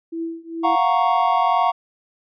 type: tone with tremolo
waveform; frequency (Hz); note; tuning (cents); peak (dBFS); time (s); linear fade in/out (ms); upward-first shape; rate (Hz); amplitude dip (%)
sine; 330.3; E4; +4; -22; 0.12-0.76; 10; triangle; 2.4; 95
type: chord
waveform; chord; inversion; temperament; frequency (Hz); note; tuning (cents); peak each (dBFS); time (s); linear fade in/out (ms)
triangle; Gb major seventh; third; equal; 698.5 / 740 / 932.3 / 1108.7; F5 / Gb5 / Bb5 / Db6; 0 / 0 / 0 / 0; -19; 0.63-1.72; 20
effects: resampled to 11025 Hz